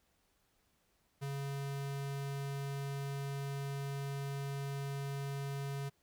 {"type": "tone", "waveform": "square", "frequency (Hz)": 139.2, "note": "C#3", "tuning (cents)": 8, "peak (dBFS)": -38, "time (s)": [1.21, 5.9], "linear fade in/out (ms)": 20, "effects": ["pink hiss -75 dBFS RMS until 6.02 s"]}